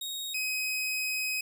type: tone pair in turn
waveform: sawtooth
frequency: 3757 / 2526 Hz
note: A#7 / D#7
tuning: +13 / +26 cents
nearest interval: perfect fifth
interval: 687 cents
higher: first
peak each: -31 / -26 dBFS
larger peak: second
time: 0.01-0.34 / 0.34-1.41 s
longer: second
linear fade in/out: 5 ms
effects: none